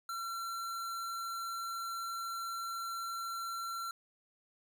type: tone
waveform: square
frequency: 1359 Hz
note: F6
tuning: 48 cents flat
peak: -38 dBFS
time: 0.09-3.91 s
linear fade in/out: 2 ms
effects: none